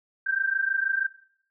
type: tone pair together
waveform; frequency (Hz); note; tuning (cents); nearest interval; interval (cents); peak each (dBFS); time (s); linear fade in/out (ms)
sine; 1559 / 1585.3; G6 / G6; -10 / +19; unison; 29; -26; 0.26-1.07; 10
effects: noise-tail reverb RT60 0.7 s tail -22 dB re dry